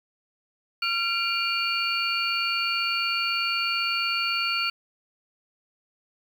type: tone cluster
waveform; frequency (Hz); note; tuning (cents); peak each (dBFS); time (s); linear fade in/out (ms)
sine; 1373 / 2389 / 2806 / 4456; F6 / D7 / F7 / C#8; -30 / +29 / +8 / +8; -29; 0.82-4.7; 5
effects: 8-bit